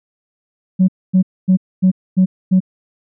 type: tone bursts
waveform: sine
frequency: 186.2 Hz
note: F#3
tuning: 11 cents sharp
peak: -6 dBFS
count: 6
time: 0.79-2.604 s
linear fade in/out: 20 ms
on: 94 ms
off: 250 ms
effects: tanh soft clip ceiling -5 dBFS